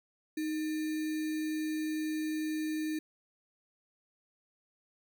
sine tone with sample-and-hold, 311.1 Hz, D#4, in tune, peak -31 dBFS, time 0.37-2.99 s, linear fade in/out 5 ms, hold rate 2100 Hz, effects none

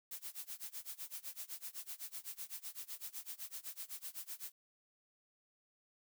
blue noise with tremolo, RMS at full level -44 dBFS, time 0.11-4.52 s, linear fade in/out 5 ms, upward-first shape sine, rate 7.9 Hz, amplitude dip 95%, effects none

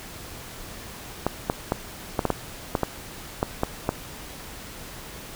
clicks, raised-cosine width 1 ms, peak -7 dBFS, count 11, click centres 1.266 / 1.499 / 1.721 / 2.192 / 2.253 / 2.303 / 2.752 / 2.833 / 3.429 / 3.634 / 3.891 s, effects pink hiss -40 dBFS RMS until 5.35 s

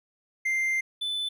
triangle tone pair in turn, 2093 / 3505 Hz, C7 / A7, 0 / -7 cents, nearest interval major sixth, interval 893 cents, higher second, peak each -22 / -26 dBFS, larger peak first, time 0.45-0.81 / 1.01-1.29 s, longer first, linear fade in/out 10 ms, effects none

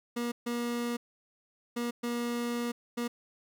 30% pulse tone bursts at uneven times, 238.6 Hz, A#3, 41 cents sharp, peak -28 dBFS, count 5, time 0.16-0.32 / 0.46-0.97 / 1.76-1.91 / 2.03-2.72 / 2.97-3.08 s, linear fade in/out 10 ms, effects none

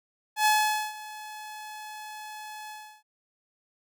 sawtooth tone with ADSR envelope, 854 Hz, G#5, 48 cents sharp, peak -15 dBFS, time 0.36-3.03 s, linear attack 97 ms, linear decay 470 ms, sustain -20 dB, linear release 330 ms, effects none

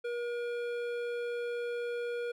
sine tone with hard clipping, 478 Hz, A#4, 43 cents sharp, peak -35 dBFS, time 0.04-2.32 s, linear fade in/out 10 ms, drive 12 dB, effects none

